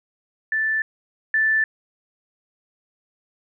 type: tone pair in turn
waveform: sine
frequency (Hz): 1760 / 1760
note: A6 / A6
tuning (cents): 0 / 0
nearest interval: unison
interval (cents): 0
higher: neither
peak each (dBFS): -19 / -16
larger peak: second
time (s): 0.52-0.82 / 1.34-1.64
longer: neither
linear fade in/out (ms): 2
effects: none